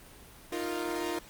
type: chord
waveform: sawtooth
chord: Eb suspended second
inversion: none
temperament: equal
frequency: 311.1 / 349.2 / 466.2 Hz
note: Eb4 / F4 / Bb4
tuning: 0 / 0 / 0 cents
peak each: -33 / -30 / -35 dBFS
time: 0.52-1.19 s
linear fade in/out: 5 ms
effects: pink hiss -52 dBFS RMS until 1.29 s + Opus 24 kbps